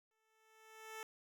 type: tone with exponential growth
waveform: 10% pulse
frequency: 440 Hz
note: A4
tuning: in tune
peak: -36 dBFS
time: 0.11-1.03 s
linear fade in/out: 1 ms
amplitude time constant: 200 ms
effects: none